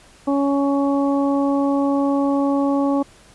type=harmonic tone; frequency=279.4 Hz; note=C#4; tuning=14 cents sharp; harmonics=1 / 2 / 3 / 4; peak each=-17 / -23 / -27 / -29 dBFS; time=0.27-3.03 s; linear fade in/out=10 ms; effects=pink hiss -49 dBFS RMS until 3.34 s + resampled to 24000 Hz